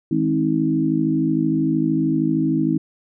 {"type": "harmonic tone with a mistuned harmonic", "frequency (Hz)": 53.1, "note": "G#1", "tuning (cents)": 39, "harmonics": [3, 4, 5, 6], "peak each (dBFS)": [-23, -27, -21, -20], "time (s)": [0.11, 2.78], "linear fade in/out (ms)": 5, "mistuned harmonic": 4, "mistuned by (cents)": -19, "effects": []}